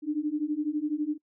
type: beating tone pair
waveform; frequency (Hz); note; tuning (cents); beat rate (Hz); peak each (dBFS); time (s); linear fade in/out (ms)
sine; 293.7 / 305.7; D4 / D#4; 0 / -30; 12; -30 / -29; 0.02-1.18; 50
effects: noise-tail reverb RT60 0.1 s tail -25 dB re dry